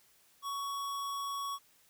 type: tone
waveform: square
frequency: 1118 Hz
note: C#6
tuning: 14 cents sharp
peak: -36 dBFS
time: 0.42-1.59 s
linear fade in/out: 50 ms
effects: white hiss -66 dBFS RMS until 1.89 s